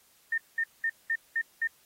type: tone bursts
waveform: sine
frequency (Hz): 1820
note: A#6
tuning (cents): -42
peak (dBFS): -25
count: 6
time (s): 0.32-1.674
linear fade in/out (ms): 5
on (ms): 59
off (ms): 200
effects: white hiss -63 dBFS RMS until 1.85 s + AAC 48 kbps